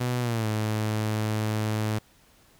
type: tone with pitch glide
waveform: sawtooth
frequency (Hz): 123.47 to 108.11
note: B2 to A2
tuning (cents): 0 to -30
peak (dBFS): -21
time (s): 0-1.99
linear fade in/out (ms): 10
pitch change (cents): -230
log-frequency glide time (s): 0.2-0.47
effects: pink hiss -59 dBFS RMS until 2.59 s